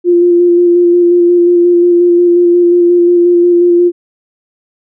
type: tone with vibrato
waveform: sine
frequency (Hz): 349.2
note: F4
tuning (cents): 0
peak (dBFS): -4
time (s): 0.04-3.92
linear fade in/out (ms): 50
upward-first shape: square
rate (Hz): 5.6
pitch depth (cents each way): 14
effects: none